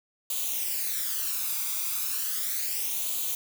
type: noise with flanger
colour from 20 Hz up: blue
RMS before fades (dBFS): -30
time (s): 0.3-3.35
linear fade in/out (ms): 2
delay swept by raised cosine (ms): 0.28 to 0.84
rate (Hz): 0.35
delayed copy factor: +0.65
effects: none